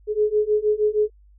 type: beating tone pair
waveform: sine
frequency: 420 / 426.4 Hz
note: G#4 / G#4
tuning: +19 / +46 cents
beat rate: 6.4 Hz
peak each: -21 / -20 dBFS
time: 0.07-1.1 s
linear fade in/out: 50 ms
effects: added 50 Hz sine -49 dBFS peak until 1.38 s